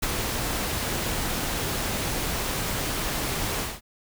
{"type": "noise with ADSR envelope", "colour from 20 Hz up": "pink", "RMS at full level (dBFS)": -24, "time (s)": [0.02, 3.81], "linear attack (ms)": 15, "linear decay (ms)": 29, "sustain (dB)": -4, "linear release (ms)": 200, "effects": []}